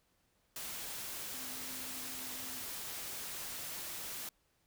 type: tone in noise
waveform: sine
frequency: 257 Hz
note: C4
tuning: 31 cents flat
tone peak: -54 dBFS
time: 1.34-2.62 s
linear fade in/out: 2 ms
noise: white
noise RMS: -43 dBFS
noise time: 0.56-4.29 s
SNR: -14 dB
effects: pink hiss -75 dBFS RMS until 4.66 s